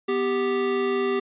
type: tone pair together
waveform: square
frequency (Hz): 247.9 / 393.1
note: B3 / G4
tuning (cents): +7 / +5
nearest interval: minor sixth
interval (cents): 798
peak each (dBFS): -30 / -23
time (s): 0.08-1.2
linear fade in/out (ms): 10
effects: resampled to 8000 Hz